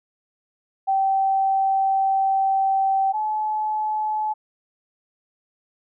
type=tone pair in turn; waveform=sine; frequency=775 / 858.2 Hz; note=G5 / A5; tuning=-20 / -43 cents; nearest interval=major second; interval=177 cents; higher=second; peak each=-17 / -21 dBFS; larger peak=first; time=0.87-3.13 / 3.13-4.34 s; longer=first; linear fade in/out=20 ms; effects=none